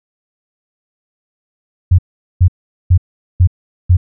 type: tone bursts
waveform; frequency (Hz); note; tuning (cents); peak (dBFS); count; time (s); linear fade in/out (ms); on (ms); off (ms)
sine; 89.8; F2; +49; -4; 5; 1.91-3.97; 10; 76; 420
effects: none